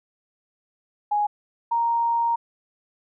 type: tone pair in turn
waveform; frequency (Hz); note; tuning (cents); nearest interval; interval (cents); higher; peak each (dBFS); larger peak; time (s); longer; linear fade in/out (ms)
sine; 830.6 / 932.3; G#5 / A#5; 0 / 0; major second; 200; second; -19; neither; 1.11-1.27 / 1.71-2.36; second; 10
effects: none